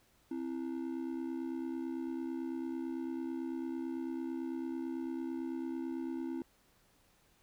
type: ring-modulated tone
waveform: triangle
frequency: 296.8 Hz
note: D4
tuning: 18 cents sharp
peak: -31 dBFS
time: 0.31-6.42 s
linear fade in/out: 2 ms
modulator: 34.5 Hz
effects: pink hiss -69 dBFS RMS until 7.42 s